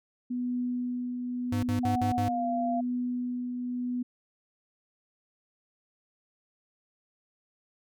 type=tone with tremolo; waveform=sine; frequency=246.9 Hz; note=B3; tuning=in tune; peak=-27 dBFS; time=0.3-4.03 s; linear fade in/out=10 ms; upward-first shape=triangle; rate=0.85 Hz; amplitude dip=40%
type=tone bursts; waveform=square; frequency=101.6 Hz; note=G#2; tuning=38 cents flat; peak=-29 dBFS; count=5; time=1.52-2.286 s; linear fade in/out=5 ms; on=110 ms; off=54 ms
type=tone with pitch glide; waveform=sine; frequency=740 to 690.4 Hz; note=F#5 to F5; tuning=0 to -20 cents; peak=-28 dBFS; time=1.83-2.81 s; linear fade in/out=10 ms; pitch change=-120 cents; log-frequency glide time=2.1-2.46 s
effects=none